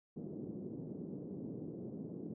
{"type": "band-pass noise", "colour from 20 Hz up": "pink", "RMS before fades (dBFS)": -45, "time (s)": [0.16, 2.34], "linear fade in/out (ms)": 5, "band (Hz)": [150, 400], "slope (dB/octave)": 24, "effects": []}